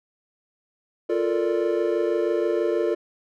triangle chord, Bb major seventh, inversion second, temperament equal, 349.2 / 440 / 466.2 / 587.3 Hz, F4 / A4 / Bb4 / D5, 0 / 0 / 0 / 0 cents, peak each -22 / -24 / -26 / -26 dBFS, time 1.09-2.95 s, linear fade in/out 10 ms, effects none

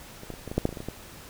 clicks, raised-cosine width 2 ms, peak -27 / -22 / -28 / -22 / -20 / -9 / -9 / -22 / -25 / -23 / -23 / -18 dBFS, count 12, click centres 0.234 / 0.303 / 0.339 / 0.477 / 0.515 / 0.58 / 0.654 / 0.691 / 0.727 / 0.772 / 0.804 / 0.886 s, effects pink hiss -46 dBFS RMS until 1.29 s

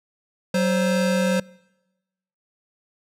square tone pair together, 188.47 / 523.3 Hz, F#3 / C5, +32 / 0 cents, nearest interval octave + tritone, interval 1768 cents, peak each -21 / -23 dBFS, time 0.54-1.4 s, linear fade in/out 5 ms, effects noise-tail reverb RT60 1.0 s tail -25 dB re dry + low-pass 11000 Hz 12 dB/octave

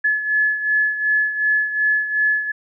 sine beating tone pair, 1712 / 1714.7 Hz, A6 / A6, -48 / -45 cents, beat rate 2.7 Hz, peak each -17 / -23 dBFS, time 0.04-2.52 s, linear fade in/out 10 ms, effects none

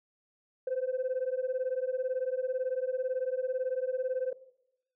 sine beating tone pair, 505 / 523 Hz, B4 / C5, +39 / -1 cents, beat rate 18 Hz, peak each -31 dBFS, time 0.67-4.33 s, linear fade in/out 5 ms, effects noise-tail reverb RT60 0.8 s tail -18 dB re dry + tanh soft clip ceiling -25 dBFS

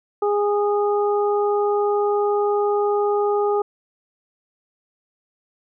harmonic tone, 411.4 Hz, G#4, 16 cents flat, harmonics 1 / 2 / 3, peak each -18 / -24 / -28 dBFS, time 0.22-3.62 s, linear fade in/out 5 ms, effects none

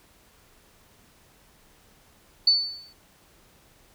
sine tone with exponential decay, 4495 Hz, C#8, 23 cents sharp, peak -13 dBFS, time 2.47-2.93 s, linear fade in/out 5 ms, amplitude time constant 100 ms, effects pink hiss -58 dBFS RMS until 3.94 s

